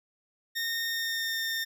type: tone with pitch glide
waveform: 20% pulse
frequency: 1838 to 1816.9 Hz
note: A#6 to A#6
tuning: -25 to -45 cents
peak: -24 dBFS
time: 0.55-1.65 s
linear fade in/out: 20 ms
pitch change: -20 cents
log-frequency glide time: 0.88-1.4 s
effects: none